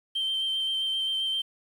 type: tone with vibrato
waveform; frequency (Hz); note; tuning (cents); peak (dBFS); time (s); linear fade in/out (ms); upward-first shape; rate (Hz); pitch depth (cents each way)
sine; 3129; G7; -4; -24; 0.15-1.42; 10; sine; 7.6; 14
effects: tanh soft clip ceiling -23 dBFS + 9-bit